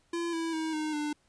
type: tone with pitch steps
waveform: square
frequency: 340.2 / 329.2 / 318.5 / 308.2 / 298.2 Hz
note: F4 / E4 / D#4 / D#4 / D4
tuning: -45 / -2 / +41 / -16 / +27 cents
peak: -31 dBFS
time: 0.13-1.13 s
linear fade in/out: 5 ms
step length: 200 ms
effects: pink hiss -69 dBFS RMS until 1.28 s + resampled to 22050 Hz